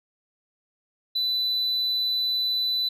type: tone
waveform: sine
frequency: 3991 Hz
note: B7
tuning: 17 cents sharp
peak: -20 dBFS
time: 1.15-2.89 s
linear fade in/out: 10 ms
effects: tanh soft clip ceiling -21 dBFS